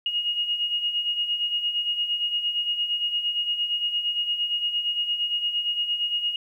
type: beating tone pair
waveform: sine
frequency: 2864 / 2872.7 Hz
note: F7 / F7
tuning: +43 / +48 cents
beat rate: 8.7 Hz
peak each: -31 / -24 dBFS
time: 0.06-6.36 s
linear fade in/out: 2 ms
effects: 10-bit